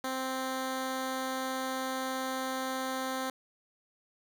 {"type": "tone", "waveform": "10% pulse", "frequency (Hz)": 261.6, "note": "C4", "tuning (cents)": 0, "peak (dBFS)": -24, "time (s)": [0.04, 3.3], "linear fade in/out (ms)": 2, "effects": []}